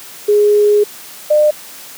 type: tone pair in turn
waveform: sine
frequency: 415.6 / 602.3 Hz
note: G#4 / D5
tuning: +1 / +44 cents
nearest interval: tritone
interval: 643 cents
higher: second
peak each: -7 dBFS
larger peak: neither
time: 0.28-0.84 / 1.3-1.51 s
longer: first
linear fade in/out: 10 ms
effects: white hiss -34 dBFS RMS until 1.97 s + high-pass 150 Hz 12 dB/octave